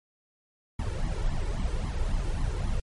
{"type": "noise with flanger", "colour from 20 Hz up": "brown", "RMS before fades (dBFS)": -28, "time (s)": [0.79, 2.8], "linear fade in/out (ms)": 5, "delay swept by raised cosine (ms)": [0.96, 2.26], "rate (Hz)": 3.7, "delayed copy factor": 0.8, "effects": ["MP3 48 kbps"]}